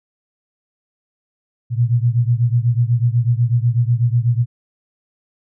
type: beating tone pair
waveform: sine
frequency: 116.54 / 124.64 Hz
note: A#2 / B2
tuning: 0 / +16 cents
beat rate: 8.1 Hz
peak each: -15 / -17 dBFS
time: 1.7-4.46 s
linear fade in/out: 50 ms
effects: none